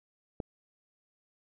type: click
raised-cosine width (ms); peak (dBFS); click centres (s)
2; -21; 0.402
effects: none